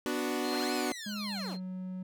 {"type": "chord", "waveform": "sawtooth", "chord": "B minor", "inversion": "none", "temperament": "equal", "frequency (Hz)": [246.9, 293.7, 370], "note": ["B3", "D4", "F#4"], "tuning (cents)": [0, 0, 0], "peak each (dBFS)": -31, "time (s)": [0.06, 0.92], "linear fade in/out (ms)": 0}
{"type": "tone with tremolo", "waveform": "sine", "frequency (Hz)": 4186, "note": "C8", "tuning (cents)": 0, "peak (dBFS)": -38, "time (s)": [0.43, 1.6], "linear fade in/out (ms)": 20, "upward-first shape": "sine", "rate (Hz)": 1.4, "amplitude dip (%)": 85}
{"type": "linear two-way sweep", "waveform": "15% pulse", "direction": "up then down", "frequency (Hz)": [122.8, 2637, 122.8], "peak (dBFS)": -34, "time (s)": [0.49, 1.58], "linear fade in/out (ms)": 50, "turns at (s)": 0.73}
{"type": "tone with pitch glide", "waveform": "triangle", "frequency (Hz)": [207.7, 185.04], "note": ["G#3", "F#3"], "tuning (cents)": [0, 0], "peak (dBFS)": -34, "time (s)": [1.06, 2.03], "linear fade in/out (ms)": 5, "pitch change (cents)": -200, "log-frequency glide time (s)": [1.25, 1.53]}
{"effects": []}